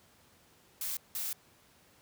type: noise bursts at uneven times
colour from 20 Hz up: blue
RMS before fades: -36 dBFS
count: 2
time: 0.81-0.97 / 1.15-1.33 s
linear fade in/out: 2 ms
effects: pink hiss -63 dBFS RMS until 2.01 s + high-pass 80 Hz 12 dB/octave